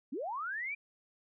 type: linear sweep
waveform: sine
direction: up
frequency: 220 to 2396 Hz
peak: -35 dBFS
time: 0.12-0.75 s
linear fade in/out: 10 ms
effects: none